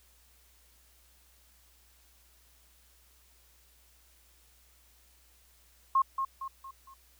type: tone with echo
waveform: sine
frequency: 1075 Hz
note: C6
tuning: 47 cents sharp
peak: -21 dBFS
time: 5.95-6.02 s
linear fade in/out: 5 ms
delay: 230 ms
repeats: 4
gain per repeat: -7 dB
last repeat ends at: 6.94 s
effects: added 60 Hz sine -64 dBFS peak until 7.19 s + white hiss -64 dBFS RMS until 7.19 s